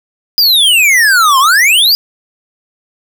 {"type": "exponential two-way sweep", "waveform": "square", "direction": "down then up", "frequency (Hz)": [4982, 1021, 4982], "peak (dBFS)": -6, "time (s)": [0.38, 1.95], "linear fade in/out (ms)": 0, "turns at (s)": 1.39, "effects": []}